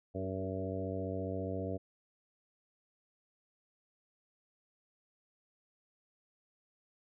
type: harmonic tone with a mistuned harmonic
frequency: 94.7 Hz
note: F#2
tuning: 41 cents sharp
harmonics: 1 / 2 / 3 / 4 / 5 / 6 / 7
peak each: -40 / -43 / -42 / -45 / -42 / -44 / -44 dBFS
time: 0.14-1.78 s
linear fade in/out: 20 ms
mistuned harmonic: 4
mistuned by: +23 cents
effects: none